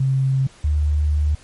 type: tone pair in turn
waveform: sine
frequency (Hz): 133.6 / 74.7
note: C3 / D2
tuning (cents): +36 / +30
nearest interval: minor seventh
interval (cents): 1006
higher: first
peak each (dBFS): -15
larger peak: neither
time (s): 0-0.47 / 0.64-1.35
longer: second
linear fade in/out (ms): 5
effects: pink hiss -48 dBFS RMS until 1.43 s + MP3 48 kbps